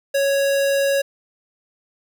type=tone; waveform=square; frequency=554.4 Hz; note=C#5; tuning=in tune; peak=-17 dBFS; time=0.14-1.02 s; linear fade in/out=10 ms; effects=none